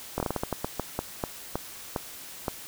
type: slowing click train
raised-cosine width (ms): 1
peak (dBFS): -13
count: 15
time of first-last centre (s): 0.18-2.482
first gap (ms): 21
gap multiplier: 1.28
effects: white hiss -43 dBFS RMS until 2.67 s